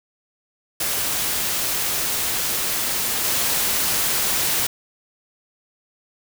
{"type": "noise with level steps", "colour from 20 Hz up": "white", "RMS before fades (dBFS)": [-23, -21], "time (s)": [0.8, 4.67], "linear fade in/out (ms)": 5, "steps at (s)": 3.24, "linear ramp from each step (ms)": 10, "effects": []}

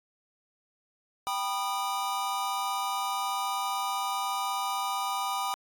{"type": "chord", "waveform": "square", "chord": "G augmented", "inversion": "none", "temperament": "just", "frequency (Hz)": [784, 980, 1225], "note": ["G5", "B5", "D#6"], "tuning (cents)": [0, -14, -27], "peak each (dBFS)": -34, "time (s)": [1.27, 5.54], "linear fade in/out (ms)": 0, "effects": ["AAC 64 kbps"]}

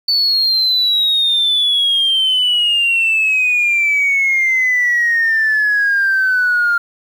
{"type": "exponential sweep", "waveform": "sine", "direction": "down", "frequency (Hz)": [4505, 1396.9], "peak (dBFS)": -10, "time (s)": [0.08, 6.78], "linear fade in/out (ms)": 5, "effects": ["tanh soft clip ceiling -8 dBFS", "7-bit"]}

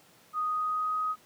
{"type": "tone with pitch glide", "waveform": "sine", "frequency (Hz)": [1243, 1256.7], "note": ["D#6", "D#6"], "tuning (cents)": [-2, 17], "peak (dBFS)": -27, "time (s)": [0.33, 1.16], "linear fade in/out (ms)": 50, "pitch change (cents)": 19, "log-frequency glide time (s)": [0.45, 1.01], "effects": ["pink hiss -59 dBFS RMS until 1.25 s", "high-pass 150 Hz 12 dB/octave"]}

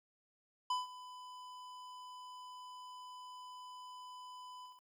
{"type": "tone with ADSR envelope", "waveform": "square", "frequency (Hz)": 1001, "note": "B5", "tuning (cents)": 23, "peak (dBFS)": -32, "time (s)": [0.7, 4.82], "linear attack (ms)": 5, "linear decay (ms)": 160, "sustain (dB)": -17, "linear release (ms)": 200, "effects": ["low-pass 6000 Hz 12 dB/octave", "11-bit"]}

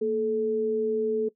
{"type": "tone pair together", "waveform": "sine", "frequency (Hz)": [230, 433.9], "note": ["A#3", "A4"], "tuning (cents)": [-23, -24], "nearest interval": "major seventh", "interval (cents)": 1099, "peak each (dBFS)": [-32, -23], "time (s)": [0.01, 1.29], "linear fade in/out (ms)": 10, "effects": ["noise-tail reverb RT60 0.1 s tail -19 dB re dry"]}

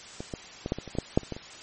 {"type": "clicks", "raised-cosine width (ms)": 2, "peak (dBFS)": [-21, -19, -17, -12, -21, -26, -23, -12, -6, -30, -19, -26], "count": 12, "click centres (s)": [0.205, 0.338, 0.661, 0.721, 0.786, 0.877, 0.952, 0.986, 1.175, 1.233, 1.323, 1.365], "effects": ["white hiss -45 dBFS RMS until 1.62 s", "MP3 32 kbps"]}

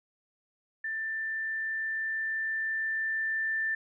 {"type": "tone with level ramp", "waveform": "sine", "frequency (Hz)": 1777, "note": "A6", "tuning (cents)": 17, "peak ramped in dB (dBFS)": [-31, -27], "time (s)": [0.84, 3.75], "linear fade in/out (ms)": 5, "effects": []}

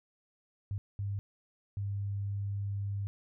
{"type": "tone bursts at uneven times", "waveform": "sine", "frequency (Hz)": 100.2, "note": "G2", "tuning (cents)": 38, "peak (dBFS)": -32, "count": 3, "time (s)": [[0.71, 0.78], [0.99, 1.19], [1.77, 3.07]], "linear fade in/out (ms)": 0, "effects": []}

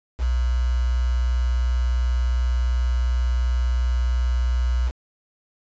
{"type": "tone with quantisation", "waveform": "sine", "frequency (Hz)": 61.4, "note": "B1", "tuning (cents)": -9, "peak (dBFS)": -18, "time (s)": [0.18, 4.92], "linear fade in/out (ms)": 50, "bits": 6, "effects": ["resampled to 16000 Hz"]}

